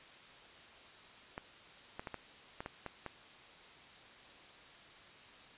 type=clicks; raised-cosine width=0.5 ms; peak=-26 dBFS; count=8; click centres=1.379 / 1.995 / 2.072 / 2.143 / 2.605 / 2.661 / 2.863 / 3.063 s; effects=white hiss -56 dBFS RMS until 5.57 s + resampled to 8000 Hz